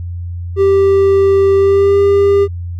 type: tone with pitch glide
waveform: triangle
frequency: 392 to 399.8 Hz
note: G4 to G4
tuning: 0 to +34 cents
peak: -5 dBFS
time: 0.56-2.48 s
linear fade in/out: 50 ms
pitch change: +34 cents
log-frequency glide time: 1.56-1.99 s
effects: added 87 Hz sine -20 dBFS peak until 2.79 s